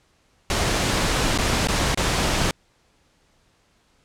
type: noise with dropouts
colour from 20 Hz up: pink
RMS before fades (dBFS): -21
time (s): 0.5-2.51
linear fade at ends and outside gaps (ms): 1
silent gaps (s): 1.377-1.386 / 1.672-1.685 / 1.946-1.974
effects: pink hiss -62 dBFS RMS until 4.04 s + low-pass 8000 Hz 12 dB/octave